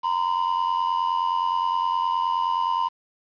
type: ring-modulated tone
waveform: triangle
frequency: 977 Hz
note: B5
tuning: 19 cents flat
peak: -16 dBFS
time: 0.03-2.89 s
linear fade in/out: 20 ms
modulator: 44.8 Hz
effects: resampled to 11025 Hz + 8-bit